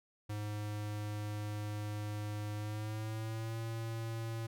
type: tone with pitch glide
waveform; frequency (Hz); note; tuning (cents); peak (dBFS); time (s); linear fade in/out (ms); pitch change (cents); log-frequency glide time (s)
square; 104.9 to 113.74; G#2 to A#2; +18 to -42; -38; 0.29-4.47; 10; +140; 2.56-3.58
effects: none